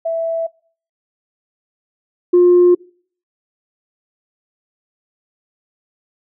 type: tone pair in turn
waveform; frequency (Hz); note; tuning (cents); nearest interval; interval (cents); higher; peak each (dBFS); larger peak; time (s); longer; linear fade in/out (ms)
sine; 659.3 / 354.9; E5 / F4; 0 / +28; major seventh; 1072; first; -16 / -5; second; 0.05-0.47 / 2.33-2.75; neither; 10
effects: noise-tail reverb RT60 0.5 s tail -25 dB re dry + tanh soft clip ceiling -4 dBFS